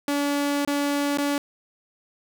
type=tone with dropouts; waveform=sawtooth; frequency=286.2 Hz; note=D4; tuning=45 cents flat; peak=-18 dBFS; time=0.08-1.38 s; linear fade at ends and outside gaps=2 ms; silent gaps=0.65-0.675 / 1.174-1.184 s; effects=none